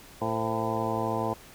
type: harmonic tone with a mistuned harmonic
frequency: 111.8 Hz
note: A2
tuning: 28 cents sharp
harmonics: 1 / 2 / 3 / 4 / 5 / 6 / 7 / 8 / 9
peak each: -35 / -35 / -35 / -35 / -35 / -35 / -35 / -35 / -35 dBFS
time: 0.21-1.34 s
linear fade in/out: 10 ms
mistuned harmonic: 5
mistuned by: -97 cents
effects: pink hiss -50 dBFS RMS until 1.54 s